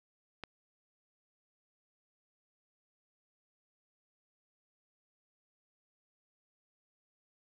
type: click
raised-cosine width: 0.3 ms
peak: -25 dBFS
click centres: 0.437 s
effects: none